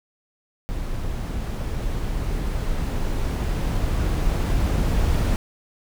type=noise with level ramp; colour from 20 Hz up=brown; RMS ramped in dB=-28 to -19 dBFS; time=0.69-5.36 s; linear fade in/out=0 ms; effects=none